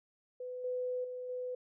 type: tone with level steps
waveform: sine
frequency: 501 Hz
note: B4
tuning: 25 cents sharp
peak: -39 / -33 / -39 / -36 dBFS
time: 0.4-1.55 s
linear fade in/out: 5 ms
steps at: 0.64 / 1.04 / 1.29 s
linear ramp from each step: 5 ms
effects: none